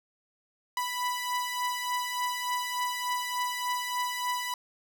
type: beating tone pair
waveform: sawtooth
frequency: 987.8 / 991.2 Hz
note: B5 / B5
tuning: 0 / +6 cents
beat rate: 3.4 Hz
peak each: -27 / -31 dBFS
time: 0.77-4.54 s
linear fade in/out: 2 ms
effects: none